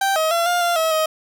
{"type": "tone with pitch steps", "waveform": "30% pulse", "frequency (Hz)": [782, 634, 679, 705, 693, 644, 630], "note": ["G5", "D#5", "F5", "F5", "F5", "E5", "D#5"], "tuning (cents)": [-4, 32, -49, 16, -14, -41, 21], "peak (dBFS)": -14, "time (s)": [0.01, 1.06], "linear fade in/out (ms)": 5, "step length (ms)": 150, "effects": []}